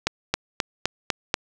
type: accelerating click train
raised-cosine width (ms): 0.2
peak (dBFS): -3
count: 6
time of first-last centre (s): 0.07-1.341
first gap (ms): 270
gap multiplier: 0.97
effects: none